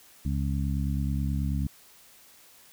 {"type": "harmonic tone", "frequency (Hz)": 69.3, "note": "C#2", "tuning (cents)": 0, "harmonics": [1, 2, 3, 4], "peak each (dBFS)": [-28, -30, -33, -38], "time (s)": [0.25, 1.67], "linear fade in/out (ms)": 5, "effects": ["white hiss -55 dBFS RMS until 2.72 s"]}